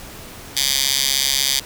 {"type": "tone with high-pass filter", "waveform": "10% pulse", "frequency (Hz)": 136.2, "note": "C#3", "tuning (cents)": -30, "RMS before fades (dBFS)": -19, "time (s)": [0.56, 1.6], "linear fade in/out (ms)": 10, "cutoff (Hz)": 4000, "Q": 1.6, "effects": ["pink hiss -37 dBFS RMS until 1.65 s"]}